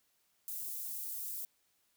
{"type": "high-pass noise", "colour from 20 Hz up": "white", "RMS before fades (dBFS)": -41, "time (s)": [0.48, 1.45], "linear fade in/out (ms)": 0, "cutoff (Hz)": 11000, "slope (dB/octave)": 12, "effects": ["white hiss -75 dBFS RMS until 1.96 s"]}